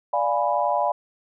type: chord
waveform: sine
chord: D diminished seventh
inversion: none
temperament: equal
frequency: 587.3 / 698.5 / 830.6 / 987.8 Hz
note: D5 / F5 / Ab5 / Cb6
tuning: 0 / 0 / 0 / 0 cents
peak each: -25 dBFS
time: 0.13-0.92 s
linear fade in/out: 5 ms
effects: none